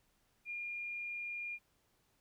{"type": "tone", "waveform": "sine", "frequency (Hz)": 2413, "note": "D7", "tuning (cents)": 46, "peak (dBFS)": -39, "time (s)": [0.45, 1.59], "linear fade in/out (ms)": 50, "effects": ["pink hiss -75 dBFS RMS until 2.2 s"]}